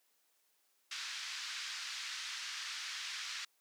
white band-pass noise, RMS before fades -43 dBFS, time 0.91-3.45 s, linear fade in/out 5 ms, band 1300 to 5600 Hz, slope 24 dB/octave, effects white hiss -75 dBFS RMS until 3.6 s + high-pass 300 Hz 12 dB/octave

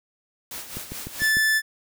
white noise with tremolo, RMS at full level -34 dBFS, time 0.51-1.32 s, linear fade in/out 2 ms, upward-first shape sine, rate 4.7 Hz, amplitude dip 60%
click train, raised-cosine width 3 ms, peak -21 dBFS, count 5, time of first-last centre 0.77-1.37 s, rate 6.67 Hz
45% pulse tone, 1750 Hz, A6, 10 cents flat, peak -18 dBFS, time 1.19-1.62 s, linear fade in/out 50 ms
effects none

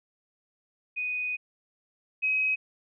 sine tone pair in turn, 2489 / 2538 Hz, D#7 / D#7, 0 / +34 cents, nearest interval unison, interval 34 cents, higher second, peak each -28 / -23 dBFS, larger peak second, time 0.96-1.37 / 2.22-2.56 s, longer first, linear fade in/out 20 ms, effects none

